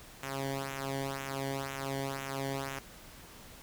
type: tone with flanger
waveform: sawtooth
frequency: 136.4 Hz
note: C#3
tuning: 28 cents flat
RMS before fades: -37 dBFS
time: 0.23-2.79 s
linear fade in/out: 0 ms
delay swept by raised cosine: 0.21 to 0.79 ms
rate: 2 Hz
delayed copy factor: -0.85
effects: pink hiss -52 dBFS RMS until 3.62 s